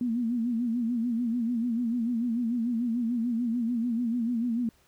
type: tone with vibrato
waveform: sine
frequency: 235.7 Hz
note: A#3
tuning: 19 cents sharp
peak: -25 dBFS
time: 0.01-4.69 s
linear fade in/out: 2 ms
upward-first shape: sine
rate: 6.8 Hz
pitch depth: 92 cents each way
effects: pink hiss -64 dBFS RMS until 4.87 s